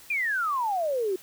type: exponential sweep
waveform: sine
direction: down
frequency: 2479 to 360 Hz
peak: -24 dBFS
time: 0.1-1.16 s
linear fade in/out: 5 ms
effects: white hiss -50 dBFS RMS until 1.22 s